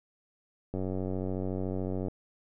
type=click train; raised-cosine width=2 ms; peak=-21 dBFS; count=127; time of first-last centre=0.74-2.083 s; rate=93.8 Hz; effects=none